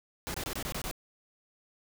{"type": "noise bursts", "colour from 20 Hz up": "pink", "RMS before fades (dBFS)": -36, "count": 7, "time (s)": [0.27, 0.912], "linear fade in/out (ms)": 0, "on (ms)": 72, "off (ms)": 23, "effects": []}